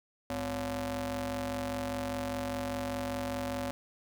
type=ring-modulated tone; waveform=sawtooth; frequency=154.6 Hz; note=D#3; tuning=11 cents flat; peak=-26 dBFS; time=0.3-3.71 s; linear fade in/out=0 ms; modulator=409 Hz; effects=10-bit